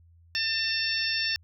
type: harmonic tone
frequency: 897 Hz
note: A5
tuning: 33 cents sharp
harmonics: 2 / 3 / 4 / 5 / 6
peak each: -32 / -32 / -35 / -34 / -29 dBFS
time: 0.35-1.36 s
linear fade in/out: 0 ms
effects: added 84 Hz sine -54 dBFS peak until 1.43 s